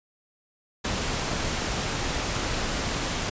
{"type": "noise", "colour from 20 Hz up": "pink", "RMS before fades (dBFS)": -28, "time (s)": [0.84, 3.3], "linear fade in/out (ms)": 10, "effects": ["resampled to 16000 Hz"]}